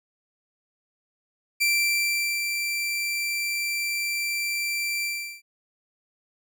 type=tone with ADSR envelope; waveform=sawtooth; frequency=2349 Hz; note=D7; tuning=in tune; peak=-16 dBFS; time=1.6-5.42 s; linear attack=18 ms; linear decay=790 ms; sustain=-6 dB; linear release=380 ms; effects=none